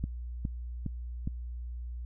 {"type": "click train", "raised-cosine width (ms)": 5, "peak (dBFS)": -20, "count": 4, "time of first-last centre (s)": [0.04, 1.275], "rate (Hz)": 2.43, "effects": ["added 60 Hz sine -36 dBFS peak until 2.05 s"]}